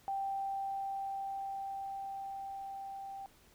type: tone with level ramp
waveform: sine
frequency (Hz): 784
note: G5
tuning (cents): 0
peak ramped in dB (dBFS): -33 to -42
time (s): 0.08-3.26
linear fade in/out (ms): 0
effects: pink hiss -64 dBFS RMS until 3.54 s